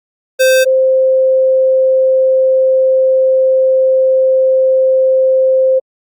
square / sine tone pair in turn, 520 / 523.6 Hz, C5 / C5, -11 / +1 cents, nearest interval unison, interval 12 cents, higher second, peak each -7 dBFS, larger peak neither, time 0.39-0.65 / 0.65-5.8 s, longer second, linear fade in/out 20 ms, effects Opus 48 kbps

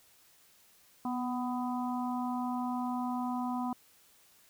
harmonic tone with a mistuned harmonic, 250 Hz, B3, 21 cents sharp, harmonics 1 / 3 / 4 / 5, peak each -33 / -38 / -39 / -46 dBFS, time 1.05-3.73 s, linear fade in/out 2 ms, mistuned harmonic 1, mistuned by -25 cents, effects white hiss -63 dBFS RMS until 4.49 s

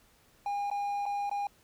triangle tone with dropouts, 811 Hz, G#5, 41 cents flat, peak -28 dBFS, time 0.46-1.47 s, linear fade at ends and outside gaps 2 ms, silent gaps 0.701-0.713 / 1.056-1.062 / 1.296-1.313 s, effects pink hiss -64 dBFS RMS until 1.63 s

